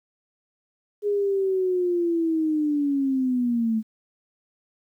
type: linear sweep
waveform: sine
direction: down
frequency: 415.3 to 216.5 Hz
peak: -20 dBFS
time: 1.02-3.83 s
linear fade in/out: 50 ms
effects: 10-bit